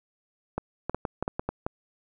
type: clicks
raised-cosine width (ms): 1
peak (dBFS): -14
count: 9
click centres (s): 0.58 / 0.896 / 0.946 / 1.052 / 1.226 / 1.279 / 1.395 / 1.49 / 1.665
effects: none